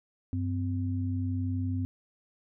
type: tone pair together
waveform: sine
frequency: 96.33 / 256.9 Hz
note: G2 / C4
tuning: -30 / -32 cents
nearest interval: octave + perfect fourth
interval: 1698 cents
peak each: -29 / -33 dBFS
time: 0.33-1.85 s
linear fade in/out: 0 ms
effects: none